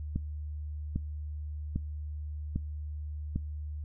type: click train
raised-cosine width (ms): 5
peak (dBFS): -18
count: 5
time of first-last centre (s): 0.16-3.36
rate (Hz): 1.25
effects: noise-tail reverb RT60 0.3 s tail -23 dB re dry + added 75 Hz sine -35 dBFS peak until 3.84 s